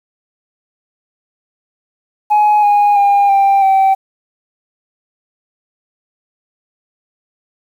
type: tone with pitch steps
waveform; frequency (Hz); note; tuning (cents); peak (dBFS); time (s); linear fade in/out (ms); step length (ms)
sine; 840 / 822.7 / 805.8 / 789.2 / 773; G#5 / G#5 / G5 / G5 / G5; +19 / -17 / +48 / +11 / -24; -5; 2.3-3.95; 20; 330
effects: tanh soft clip ceiling -6 dBFS + 7-bit